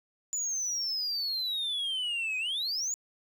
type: exponential two-way sweep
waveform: sine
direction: down then up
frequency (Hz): 7040 to 2489 to 7040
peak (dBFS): -27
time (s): 0.33-2.94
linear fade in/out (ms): 0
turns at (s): 2.38
effects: tanh soft clip ceiling -28 dBFS + 10-bit